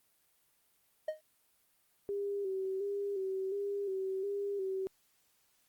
triangle tone with exponential decay, 621 Hz, D#5, 3 cents flat, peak -27 dBFS, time 1.08-1.21 s, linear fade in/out 5 ms, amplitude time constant 28 ms
sine tone with vibrato, 392 Hz, G4, in tune, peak -33 dBFS, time 2.09-4.87 s, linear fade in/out 0 ms, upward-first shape square, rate 1.4 Hz, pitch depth 45 cents each way
effects white hiss -72 dBFS RMS until 5.68 s + Opus 32 kbps

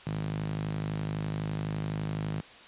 sawtooth tone with high-pass filter, 51.91 Hz, G#1, in tune, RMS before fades -33 dBFS, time 0.06-2.41 s, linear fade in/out 10 ms, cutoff 140 Hz, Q 3.9, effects white hiss -50 dBFS RMS until 2.67 s + resampled to 8000 Hz

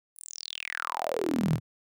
sawtooth tone with high-pass filter sweep, 40.86 Hz, E1, 14 cents flat, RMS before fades -31 dBFS, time 0.15-1.6 s, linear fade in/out 50 ms, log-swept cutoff 11000 to 120 Hz, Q 9.1, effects none

